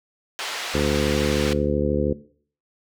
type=band-pass noise; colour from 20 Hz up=white; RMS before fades=-30 dBFS; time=0.39-1.53 s; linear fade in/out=0 ms; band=560 to 3900 Hz; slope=12 dB/octave
type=harmonic tone; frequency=73 Hz; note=D2; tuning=10 cents flat; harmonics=1 / 2 / 3 / 4 / 5 / 6 / 7; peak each=-27 / -27 / -27 / -27 / -27 / -27 / -27 dBFS; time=0.74-2.13 s; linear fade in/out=5 ms
effects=noise-tail reverb RT60 0.5 s tail -18 dB re dry